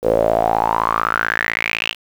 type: tone with band-pass filter sweep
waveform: sawtooth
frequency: 55.8 Hz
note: A1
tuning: 25 cents sharp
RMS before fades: -18 dBFS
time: 0.02-1.95 s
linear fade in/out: 50 ms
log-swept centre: 480 to 3000 Hz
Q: 7.2
effects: 7-bit

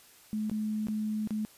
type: tone with dropouts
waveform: sine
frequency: 214.6 Hz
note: A3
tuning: 43 cents flat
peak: -29 dBFS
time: 0.33-1.45 s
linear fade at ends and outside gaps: 0 ms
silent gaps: 0.497-0.514 / 0.87-0.884 / 1.274-1.307 s
effects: white hiss -57 dBFS RMS until 1.57 s + resampled to 32000 Hz

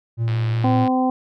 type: tone with vibrato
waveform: triangle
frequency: 115 Hz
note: A#2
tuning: 23 cents flat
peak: -16 dBFS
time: 0.17-0.88 s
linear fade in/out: 50 ms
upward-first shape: sine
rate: 5.4 Hz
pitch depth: 11 cents each way
type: click train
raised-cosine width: 0.3 ms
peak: -18 dBFS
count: 63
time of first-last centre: 0.28-0.876 s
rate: 104 Hz
type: harmonic tone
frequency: 256.9 Hz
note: C4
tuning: 32 cents flat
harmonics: 1 / 2 / 3 / 4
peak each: -18 / -26 / -21 / -30 dBFS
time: 0.64-1.1 s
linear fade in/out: 2 ms
effects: none

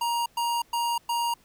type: tone bursts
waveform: square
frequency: 942 Hz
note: A#5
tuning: 18 cents sharp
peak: -25 dBFS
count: 4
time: 0.01-1.34 s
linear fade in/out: 5 ms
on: 250 ms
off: 110 ms
effects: pink hiss -61 dBFS RMS until 1.44 s

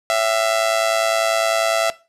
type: tone with amplitude modulation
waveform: sawtooth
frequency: 667 Hz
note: E5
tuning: 20 cents sharp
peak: -9 dBFS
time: 0.1-1.9 s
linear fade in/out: 0 ms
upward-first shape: sine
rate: 110 Hz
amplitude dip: 70%
effects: noise-tail reverb RT60 0.3 s tail -18 dB re dry + low-pass 10000 Hz 12 dB/octave

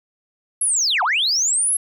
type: linear two-way sweep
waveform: sine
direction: down then up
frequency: 11260 to 688 to 11260 Hz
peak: -15 dBFS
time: 0.61-1.77 s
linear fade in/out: 5 ms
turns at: 1.03 s
effects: tanh soft clip ceiling -12 dBFS

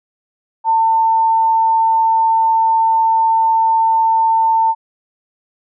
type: tone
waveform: sine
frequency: 898 Hz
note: A5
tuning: 35 cents sharp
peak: -10 dBFS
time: 0.64-4.75 s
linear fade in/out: 50 ms
effects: none

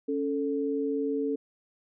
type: tone pair together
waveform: sine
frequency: 277.8 / 441 Hz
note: C#4 / A4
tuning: +4 / +4 cents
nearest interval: minor sixth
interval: 800 cents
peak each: -29 / -29 dBFS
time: 0.08-1.36 s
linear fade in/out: 10 ms
effects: none

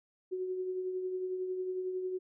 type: tone with tremolo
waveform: sine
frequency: 370 Hz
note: F#4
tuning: in tune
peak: -31 dBFS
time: 0.31-2.19 s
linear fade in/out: 20 ms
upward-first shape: triangle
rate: 11 Hz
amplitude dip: 45%
effects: none

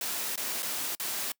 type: noise with dropouts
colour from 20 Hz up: white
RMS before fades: -33 dBFS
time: 0.01-1.32 s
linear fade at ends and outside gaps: 2 ms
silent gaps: 0.358-0.376 / 0.623-0.628 / 0.951-0.998 s
effects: noise-tail reverb RT60 0.1 s tail -25 dB re dry + high-pass 200 Hz 12 dB/octave

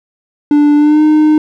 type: tone with pitch glide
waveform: triangle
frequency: 293.7 to 306.3 Hz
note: D4 to D#4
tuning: 0 to -27 cents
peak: -3 dBFS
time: 0.51-1.38 s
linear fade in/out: 2 ms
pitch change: +73 cents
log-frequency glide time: 0.76-1.02 s
effects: none

